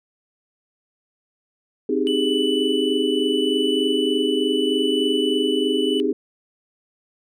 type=chord; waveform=sine; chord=Ab major seventh; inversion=first; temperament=equal; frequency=261.6 / 311.1 / 392 / 415.3 Hz; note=C4 / Eb4 / G4 / Ab4; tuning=0 / 0 / 0 / 0 cents; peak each=-24 / -24 / -24 / -23 dBFS; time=1.89-6.13 s; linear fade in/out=5 ms
type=tone with tremolo; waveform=triangle; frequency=2978 Hz; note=F#7; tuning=11 cents sharp; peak=-22 dBFS; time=2.07-6 s; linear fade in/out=0 ms; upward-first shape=triangle; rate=0.76 Hz; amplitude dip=30%
effects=none